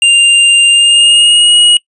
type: tone with pitch glide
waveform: square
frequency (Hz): 2794 to 2894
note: F7 to F#7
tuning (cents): 0 to -39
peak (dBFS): -4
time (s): 0.02-1.77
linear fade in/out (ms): 2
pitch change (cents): +61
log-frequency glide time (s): 0.69-1.56
effects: noise-tail reverb RT60 0.1 s tail -22 dB re dry + resampled to 24000 Hz